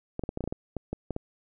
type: clicks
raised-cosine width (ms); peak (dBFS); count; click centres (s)
2; -18; 12; 0.194 / 0.237 / 0.291 / 0.374 / 0.407 / 0.44 / 0.476 / 0.525 / 0.767 / 0.93 / 1.107 / 1.164
effects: none